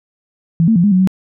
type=tone with pitch steps; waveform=sine; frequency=166 / 224.6 / 172.4 / 205.9 / 184.6 / 188.1 Hz; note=E3 / A3 / F3 / G#3 / F#3 / F#3; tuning=+12 / +36 / -22 / -15 / -4 / +29 cents; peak=-8 dBFS; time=0.6-1.074 s; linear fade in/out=0 ms; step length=79 ms; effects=none